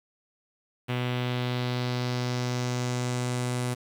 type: tone with low-pass filter sweep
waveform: sawtooth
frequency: 124 Hz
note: B2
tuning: 7 cents sharp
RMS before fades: -29 dBFS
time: 0.88-3.75 s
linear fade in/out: 20 ms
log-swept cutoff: 2900 to 10000 Hz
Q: 2.3
effects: 8-bit